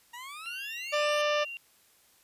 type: exponential sweep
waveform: 20% pulse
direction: up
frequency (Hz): 934 to 3162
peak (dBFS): -36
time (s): 0.13-1.22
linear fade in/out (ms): 10
type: tone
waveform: sine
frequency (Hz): 2767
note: F7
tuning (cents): -17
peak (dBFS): -37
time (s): 0.46-1.57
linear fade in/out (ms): 0
type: harmonic tone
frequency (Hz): 594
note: D5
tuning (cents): +20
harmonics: 1 / 2 / 3 / 4 / 5 / 6 / 7 / 8 / 9 / 10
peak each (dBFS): -27 / -32 / -35 / -37 / -39 / -41 / -48 / -47 / -45 / -47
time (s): 0.92-1.45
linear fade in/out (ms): 20
effects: white hiss -63 dBFS RMS until 2.23 s + resampled to 32000 Hz